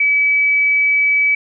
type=tone; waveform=sine; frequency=2289 Hz; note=D7; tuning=45 cents flat; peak=-11 dBFS; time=0-1.35 s; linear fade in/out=5 ms; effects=none